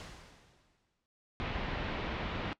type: noise with exponential decay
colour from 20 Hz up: pink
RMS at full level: -45 dBFS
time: 0-1.06 s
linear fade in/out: 0 ms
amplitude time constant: 230 ms
type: low-pass noise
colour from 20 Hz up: pink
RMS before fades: -37 dBFS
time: 1.4-2.53 s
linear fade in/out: 0 ms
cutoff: 3500 Hz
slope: 24 dB/octave
effects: noise-tail reverb RT60 0.1 s tail -19 dB re dry + low-pass 6000 Hz 12 dB/octave